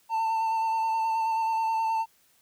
triangle tone with vibrato, 895 Hz, A5, 29 cents sharp, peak -22 dBFS, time 0.09-2.06 s, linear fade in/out 50 ms, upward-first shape square, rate 9.4 Hz, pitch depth 16 cents each way, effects white hiss -64 dBFS RMS until 2.41 s

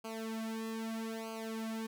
sawtooth tone with flanger, 223.4 Hz, A3, 27 cents sharp, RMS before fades -40 dBFS, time 0.04-1.87 s, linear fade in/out 10 ms, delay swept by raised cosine 0.54 to 3.14 ms, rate 0.79 Hz, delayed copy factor -0.95, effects none

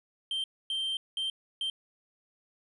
triangle tone bursts at uneven times, 3141 Hz, G7, 3 cents sharp, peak -28 dBFS, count 4, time 0.31-0.44 / 0.7-0.97 / 1.17-1.3 / 1.61-1.7 s, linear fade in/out 2 ms, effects resampled to 24000 Hz

